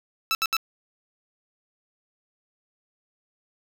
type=tone bursts; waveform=15% pulse; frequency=1318.5 Hz; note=E6; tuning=in tune; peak=-15 dBFS; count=3; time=0.31-0.567 s; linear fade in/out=0 ms; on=39 ms; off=70 ms; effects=none